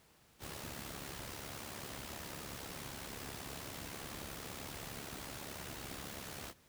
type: noise with amplitude modulation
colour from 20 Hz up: pink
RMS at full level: -43 dBFS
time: 0.39-6.54 s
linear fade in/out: 50 ms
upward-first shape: sine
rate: 70.1 Hz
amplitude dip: 60%
effects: pink hiss -66 dBFS RMS until 6.68 s + high-pass 60 Hz 12 dB/octave